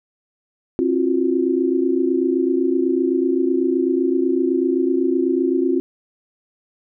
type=tone cluster; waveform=sine; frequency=267.4 / 338.2 / 366.1 Hz; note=C4 / E4 / F#4; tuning=+38 / +44 / -18 cents; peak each=-20 dBFS; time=0.79-5.8 s; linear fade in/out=0 ms; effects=none